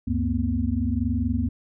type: tone cluster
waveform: sine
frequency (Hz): 71.9 / 96.1 / 231.1 / 252.1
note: D2 / G2 / A#3 / B3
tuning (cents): -36 / -34 / -15 / +36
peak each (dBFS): -27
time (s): 0.07-1.49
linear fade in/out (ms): 10
effects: none